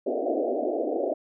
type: band-pass noise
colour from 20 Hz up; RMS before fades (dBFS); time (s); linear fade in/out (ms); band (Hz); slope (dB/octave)
white; -27; 0.06-1.14; 10; 250 to 710; 96
effects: none